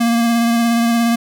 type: tone with vibrato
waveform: square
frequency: 233.1 Hz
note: A#3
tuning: in tune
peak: -13 dBFS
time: 0-1.16 s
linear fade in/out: 10 ms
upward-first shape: triangle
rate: 17 Hz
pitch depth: 22 cents each way
effects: none